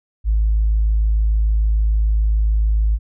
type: tone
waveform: sine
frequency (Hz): 53.4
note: G#1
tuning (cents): +49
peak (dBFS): -12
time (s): 0.24-2.99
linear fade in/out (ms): 50
effects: tanh soft clip ceiling -9 dBFS